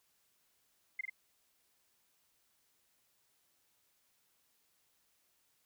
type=tone with echo; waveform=sine; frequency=2093 Hz; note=C7; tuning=in tune; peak=-34 dBFS; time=0.99-1.01 s; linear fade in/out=5 ms; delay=44 ms; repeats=2; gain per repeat=-2 dB; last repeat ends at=1.098 s; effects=white hiss -75 dBFS RMS until 5.65 s